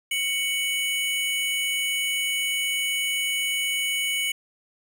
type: tone pair together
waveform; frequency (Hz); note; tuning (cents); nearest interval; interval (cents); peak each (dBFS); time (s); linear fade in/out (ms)
square; 2234 / 2965; C#7 / F#7; +13 / +3; perfect fourth; 490; -27; 0.11-4.32; 5
effects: 8-bit

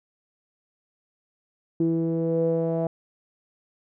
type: tone with low-pass filter sweep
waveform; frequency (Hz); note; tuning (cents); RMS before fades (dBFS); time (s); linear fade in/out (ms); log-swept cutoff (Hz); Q
sawtooth; 164.6; E3; -2; -24; 1.8-2.87; 2; 350 to 630; 6.7
effects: none

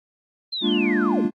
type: linear sweep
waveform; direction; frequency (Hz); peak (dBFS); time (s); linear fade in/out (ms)
sine; down; 4186 to 115.7; -25; 0.52-1.26; 10
type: chord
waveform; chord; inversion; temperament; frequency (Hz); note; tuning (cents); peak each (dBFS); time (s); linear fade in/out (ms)
triangle; Bb dominant seventh; third; equal with one note detuned; 207.7 / 233.8 / 293.7 / 349.2; Ab3 / Bb3 / D4 / F4; 0 / +5 / 0 / 0; -22; 0.61-1.31; 50
effects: AAC 32 kbps

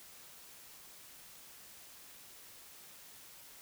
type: silence
effects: white hiss -55 dBFS RMS until 3.61 s

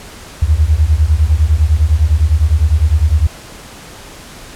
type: beating tone pair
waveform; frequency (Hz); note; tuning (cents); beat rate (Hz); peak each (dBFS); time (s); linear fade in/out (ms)
sine; 72 / 81.9; D2 / E2; -34 / -11; 9.9; -11; 0.42-3.27; 5
effects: pink hiss -34 dBFS RMS until 4.55 s + low-pass 11000 Hz 12 dB/octave

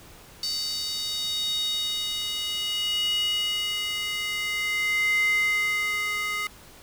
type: tone with high-pass filter sweep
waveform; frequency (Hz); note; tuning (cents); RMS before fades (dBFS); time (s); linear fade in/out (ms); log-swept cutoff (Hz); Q
square; 415.8; G#4; +2; -27; 0.43-6.47; 2; 4500 to 1700; 7.9
effects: pink hiss -49 dBFS RMS until 6.82 s

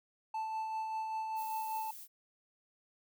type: tone with tremolo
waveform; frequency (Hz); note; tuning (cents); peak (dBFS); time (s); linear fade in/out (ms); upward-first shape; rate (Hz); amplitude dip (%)
triangle; 880; A5; 0; -32; 0.34-1.91; 5; sine; 5.1; 30
type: noise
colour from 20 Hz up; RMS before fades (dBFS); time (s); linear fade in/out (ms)
violet; -49; 1.35-2.08; 50
effects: none

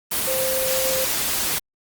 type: tone in noise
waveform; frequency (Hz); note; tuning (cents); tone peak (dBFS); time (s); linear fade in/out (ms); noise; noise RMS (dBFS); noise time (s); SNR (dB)
sine; 523.3; C5; 0; -23; 0.27-1.05; 10; white; -23; 0.11-1.59; -3
effects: Opus 24 kbps

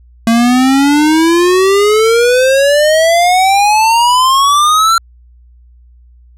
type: exponential sweep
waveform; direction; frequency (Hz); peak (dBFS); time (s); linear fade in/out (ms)
square; up; 225.8 to 1370; -7; 0.27-4.98; 2
effects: added 60 Hz sine -39 dBFS peak until 6.37 s + low-pass 11000 Hz 12 dB/octave

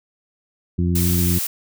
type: harmonic tone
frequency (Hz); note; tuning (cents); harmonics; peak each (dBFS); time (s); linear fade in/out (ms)
87.5; F2; +4; 1 / 2 / 3 / 4; -19 / -20 / -28 / -29; 0.78-1.39; 10
type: noise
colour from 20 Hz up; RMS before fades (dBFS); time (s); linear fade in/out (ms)
blue; -24; 0.95-1.47; 5
effects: none

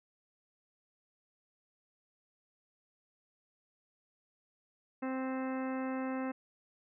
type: harmonic tone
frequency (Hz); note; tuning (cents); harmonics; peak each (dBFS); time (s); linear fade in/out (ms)
261.6; C4; 0; 1 / 2 / 3 / 4 / 5 / 6 / 7 / 8 / 10; -35 / -41 / -45 / -47 / -49 / -51 / -52 / -53 / -55; 5.02-6.32; 10
effects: none

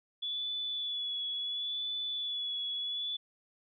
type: tone with vibrato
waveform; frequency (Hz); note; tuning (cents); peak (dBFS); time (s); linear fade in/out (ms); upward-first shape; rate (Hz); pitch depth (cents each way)
sine; 3430; A7; -45; -33; 0.22-3.17; 10; sine; 0.72; 28
effects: none

